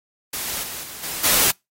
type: noise with level steps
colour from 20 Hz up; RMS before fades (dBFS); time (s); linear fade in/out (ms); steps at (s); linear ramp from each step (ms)
white; -27 / -32 / -36 / -29 / -17; 0.33-1.51; 5; 0.63 / 0.83 / 1.03 / 1.24; 5
effects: noise-tail reverb RT60 0.2 s tail -26 dB re dry + AAC 48 kbps